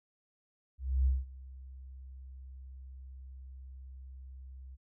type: tone with ADSR envelope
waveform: sine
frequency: 65.41 Hz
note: C2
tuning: in tune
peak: -23 dBFS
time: 0.78-4.77 s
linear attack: 280 ms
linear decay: 190 ms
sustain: -22 dB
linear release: 31 ms
effects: none